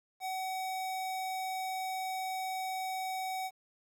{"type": "tone", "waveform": "square", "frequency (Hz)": 754, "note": "F#5", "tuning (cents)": 32, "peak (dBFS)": -35, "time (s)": [0.2, 3.51], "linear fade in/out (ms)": 50, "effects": ["11-bit"]}